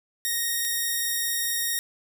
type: tone pair in turn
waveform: 5% pulse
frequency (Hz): 1864.7 / 1864.7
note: A#6 / A#6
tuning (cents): 0 / 0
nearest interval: unison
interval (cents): 0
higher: neither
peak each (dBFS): -14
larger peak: neither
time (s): 0.25-0.65 / 0.65-1.79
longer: second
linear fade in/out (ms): 0
effects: none